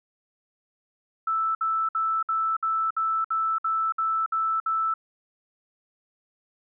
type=tone bursts; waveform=sine; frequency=1318.5 Hz; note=E6; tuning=in tune; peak=-22 dBFS; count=11; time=1.27-4.94 s; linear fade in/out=5 ms; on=280 ms; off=59 ms; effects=none